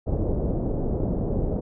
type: low-pass noise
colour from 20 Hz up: pink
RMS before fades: -25 dBFS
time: 0.06-1.61 s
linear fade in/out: 20 ms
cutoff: 570 Hz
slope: 24 dB/octave
effects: none